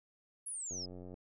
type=exponential sweep; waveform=sine; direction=down; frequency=10870 to 4978 Hz; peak=-39 dBFS; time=0.46-0.86 s; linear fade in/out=10 ms
type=click train; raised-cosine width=2 ms; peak=-36 dBFS; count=40; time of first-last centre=0.71-1.141 s; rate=90.4 Hz
effects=none